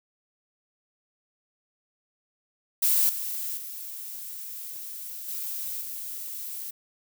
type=noise with level steps; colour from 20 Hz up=violet; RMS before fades=-22 / -32 / -38 / -33 / -36 dBFS; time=2.82-6.71 s; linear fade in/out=10 ms; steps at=3.09 / 3.57 / 5.28 / 5.81 s; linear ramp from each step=5 ms; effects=none